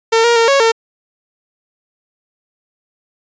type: tone with pitch steps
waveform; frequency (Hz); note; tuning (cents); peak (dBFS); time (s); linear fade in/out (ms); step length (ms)
sawtooth; 453.1 / 471.3 / 458.9 / 553 / 453.7; A#4 / A#4 / A#4 / C#5 / A#4; -49 / +19 / -27 / -4 / -47; -5; 0.12-0.72; 10; 120
effects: resampled to 16000 Hz